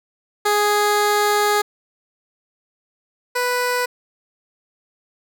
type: tone pair in turn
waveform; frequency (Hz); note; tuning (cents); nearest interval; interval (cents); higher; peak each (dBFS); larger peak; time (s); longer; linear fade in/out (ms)
15% pulse; 415.3 / 493.9; G#4 / B4; 0 / 0; minor third; 300; second; -9 / -12; first; 0.45-1.62 / 3.35-3.86; first; 10
effects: none